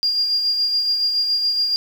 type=tone with tremolo; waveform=sine; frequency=4811 Hz; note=D8; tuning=41 cents sharp; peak=-15 dBFS; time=0.03-1.76 s; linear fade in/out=0 ms; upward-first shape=sine; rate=7.1 Hz; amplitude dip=40%; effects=7-bit